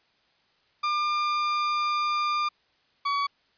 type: tone pair in turn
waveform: 40% pulse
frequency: 1199 / 1131.7 Hz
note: D6 / C#6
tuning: +36 / +35 cents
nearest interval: minor second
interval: 101 cents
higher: first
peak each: -23 dBFS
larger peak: neither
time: 0.83-2.49 / 3.05-3.27 s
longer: first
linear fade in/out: 10 ms
effects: white hiss -66 dBFS RMS until 3.57 s + resampled to 11025 Hz